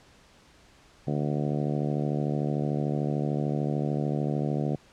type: harmonic tone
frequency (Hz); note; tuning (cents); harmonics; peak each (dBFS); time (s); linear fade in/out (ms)
73.42; D2; 0; 2 / 3 / 4 / 5 / 6 / 7 / 8 / 9 / 10; -28 / -32 / -34 / -36 / -38 / -39 / -40 / -41 / -42; 1.07-4.76; 5
effects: pink hiss -57 dBFS RMS until 4.92 s + low-pass 7000 Hz 12 dB/octave